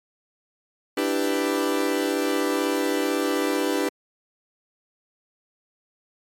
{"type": "chord", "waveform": "40% pulse", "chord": "E minor seventh", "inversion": "third", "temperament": "equal", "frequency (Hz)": [293.7, 329.6, 392, 493.9], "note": ["D4", "E4", "G4", "B4"], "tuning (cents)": [0, 0, 0, 0], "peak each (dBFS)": [-25, -28, -26, -27], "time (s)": [0.97, 3.89], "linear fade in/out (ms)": 5, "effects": ["MP3 64 kbps"]}